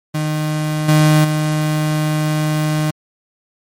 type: tone with level steps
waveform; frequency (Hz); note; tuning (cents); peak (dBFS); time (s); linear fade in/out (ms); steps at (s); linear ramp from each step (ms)
35% pulse; 153.5; D#3; -23; -15 / -7 / -13; 0.14-2.91; 10; 0.88 / 1.24; 10
effects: MP3 64 kbps